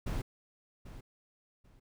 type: noise with echo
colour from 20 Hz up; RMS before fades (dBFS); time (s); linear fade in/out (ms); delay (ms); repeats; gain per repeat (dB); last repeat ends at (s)
brown; -34; 0.06-0.22; 10; 790; 2; -13; 1.8
effects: none